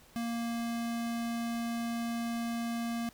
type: tone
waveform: square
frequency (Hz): 233.1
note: A#3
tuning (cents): 0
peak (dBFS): -33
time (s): 0.16-3.09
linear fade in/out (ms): 0
effects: pink hiss -59 dBFS RMS until 3.13 s